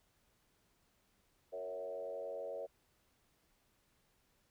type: tone with frequency modulation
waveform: sine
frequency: 554.4 Hz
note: C#5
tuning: in tune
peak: -40 dBFS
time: 1.52-2.67 s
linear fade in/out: 20 ms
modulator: 91.1 Hz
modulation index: 1.2
effects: pink hiss -75 dBFS RMS until 4.5 s

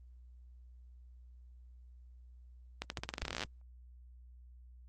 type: accelerating click train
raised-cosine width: 0.2 ms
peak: -19 dBFS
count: 20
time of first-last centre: 2.82-3.436 s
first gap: 81 ms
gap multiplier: 0.88
effects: added 61 Hz sine -53 dBFS peak until 4.88 s + Opus 24 kbps

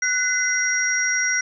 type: tone cluster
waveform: sine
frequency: 1488 / 2036 / 5700 Hz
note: F#6 / C7 / F8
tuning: +9 / -48 / +34 cents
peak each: -23 dBFS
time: 0.02-1.41 s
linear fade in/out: 5 ms
effects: none

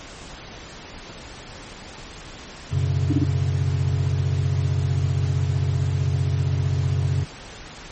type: chord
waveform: triangle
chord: F# suspended fourth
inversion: none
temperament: just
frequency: 92.5 / 123.33 / 138.75 Hz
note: F#2 / B2 / C#3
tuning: 0 / -2 / +2 cents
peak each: -20 / -24 / -21 dBFS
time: 2.71-7.25 s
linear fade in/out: 20 ms
type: tone bursts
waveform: sine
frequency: 290.4 Hz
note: D4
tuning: 19 cents flat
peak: -17 dBFS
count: 3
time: 3.1-3.241 s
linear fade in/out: 5 ms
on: 29 ms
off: 27 ms
effects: pink hiss -39 dBFS RMS until 7.91 s + MP3 32 kbps

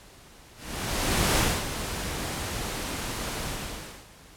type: noise with ADSR envelope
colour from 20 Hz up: pink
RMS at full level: -22 dBFS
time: 0.55-4.09 s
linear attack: 830 ms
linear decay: 250 ms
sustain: -10 dB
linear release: 630 ms
effects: pink hiss -51 dBFS RMS until 4.36 s + low-pass 12000 Hz 12 dB/octave

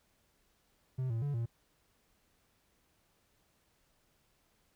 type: tone with pitch steps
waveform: triangle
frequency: 129.4 / 114 / 143.5 / 116.2 Hz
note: C3 / A#2 / D3 / A#2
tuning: -19 / -38 / -40 / -5 cents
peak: -30 dBFS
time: 0.98-1.46 s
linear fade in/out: 10 ms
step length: 120 ms
effects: pink hiss -73 dBFS RMS until 4.75 s

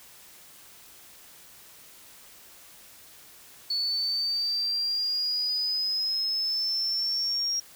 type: exponential sweep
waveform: sine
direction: up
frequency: 4435 to 5610 Hz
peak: -25 dBFS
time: 3.7-7.6 s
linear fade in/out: 5 ms
effects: white hiss -51 dBFS RMS until 7.75 s

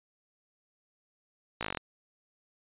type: slowing click train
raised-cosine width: 0.3 ms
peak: -16 dBFS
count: 9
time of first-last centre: 1.61-1.772 s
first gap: 17 ms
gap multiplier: 1.05
effects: resampled to 8000 Hz

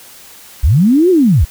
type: linear two-way sweep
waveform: sine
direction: up then down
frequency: 49.47 to 381.6 to 49.47 Hz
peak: -6 dBFS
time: 0.63-1.45 s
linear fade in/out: 10 ms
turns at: 1.1 s
effects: white hiss -38 dBFS RMS until 1.5 s

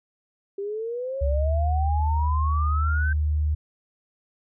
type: exponential sweep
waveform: sine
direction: up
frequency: 392 to 1568 Hz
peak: -27 dBFS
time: 0.58-3.13 s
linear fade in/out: 5 ms
type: tone with pitch glide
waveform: sine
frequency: 69.3 to 75.57 Hz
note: C#2 to D#2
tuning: 0 to -50 cents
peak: -20 dBFS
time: 1.21-3.55 s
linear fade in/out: 10 ms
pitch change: +150 cents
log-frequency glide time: 1.35-1.55 s
effects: none

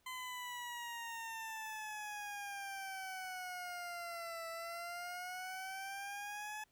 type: exponential two-way sweep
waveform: 20% pulse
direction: down then up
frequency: 1027 to 659.3 to 858 Hz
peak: -38 dBFS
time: 0.06-6.64 s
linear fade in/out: 5 ms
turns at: 4.48 s
effects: pink hiss -75 dBFS RMS until 6.71 s

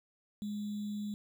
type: tone with sample-and-hold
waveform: sine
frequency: 207.7 Hz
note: G#3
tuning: in tune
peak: -35 dBFS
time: 0.42-1.14 s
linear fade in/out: 0 ms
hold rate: 3675 Hz
effects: none

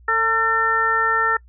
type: harmonic tone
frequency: 450 Hz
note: A4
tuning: 39 cents sharp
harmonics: 1 / 2 / 3 / 4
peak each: -27 / -25 / -19 / -20 dBFS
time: 0.08-1.37 s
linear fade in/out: 5 ms
effects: noise-tail reverb RT60 0.1 s tail -26 dB re dry + added 60 Hz sine -45 dBFS peak until 1.48 s

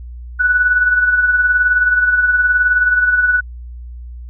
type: tone with tremolo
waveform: sine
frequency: 1480 Hz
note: F#6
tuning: in tune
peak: -8 dBFS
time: 0.39-3.41 s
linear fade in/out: 20 ms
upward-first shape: sine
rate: 19 Hz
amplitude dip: 50%
effects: added 60 Hz sine -28 dBFS peak until 4.29 s

